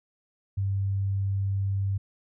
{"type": "tone", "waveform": "sine", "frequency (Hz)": 98.1, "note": "G2", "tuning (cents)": 2, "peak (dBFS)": -24, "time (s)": [0.57, 1.98], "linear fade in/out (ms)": 10, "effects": []}